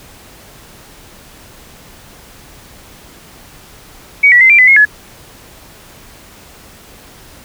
sine tone with pitch steps, 2253 / 1945 / 2068 / 2362 / 2011 / 2159 / 1700 Hz, C#7 / B6 / C7 / D7 / B6 / C#7 / G#6, +28 / -27 / -21 / +9 / +31 / -46 / +40 cents, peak -3 dBFS, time 4.23-4.853 s, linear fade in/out 10 ms, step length 89 ms, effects pink hiss -39 dBFS RMS until 7.44 s

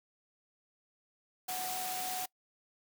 sine tone in noise, 740 Hz, F#5, in tune, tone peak -38 dBFS, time 1.48-2.26 s, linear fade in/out 10 ms, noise white, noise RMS -39 dBFS, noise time 1.48-2.26 s, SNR -2 dB, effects noise-tail reverb RT60 0.1 s tail -23 dB re dry + high-pass 150 Hz 12 dB/octave

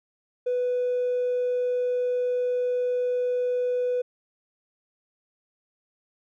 sine tone with hard clipping, 495.4 Hz, B4, 5 cents sharp, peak -23 dBFS, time 0.46-4.02 s, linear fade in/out 10 ms, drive 1 dB, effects none

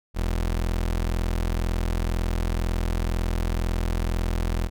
30% pulse tone, 42.01 Hz, E1, 34 cents sharp, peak -20 dBFS, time 0.14-4.7 s, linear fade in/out 50 ms, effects none

